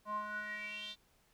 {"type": "tone with band-pass filter sweep", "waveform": "square", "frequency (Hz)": 210.2, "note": "G#3", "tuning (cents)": 21, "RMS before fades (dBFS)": -42, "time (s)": [0.05, 0.96], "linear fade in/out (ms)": 50, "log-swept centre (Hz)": [890, 3800], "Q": 7.7, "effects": ["pink hiss -71 dBFS RMS until 1.33 s"]}